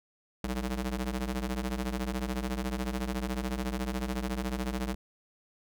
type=ring-modulated tone; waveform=sawtooth; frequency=126.9 Hz; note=B2; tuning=47 cents sharp; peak=-24 dBFS; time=0.44-4.95 s; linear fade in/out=2 ms; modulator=70.4 Hz; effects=none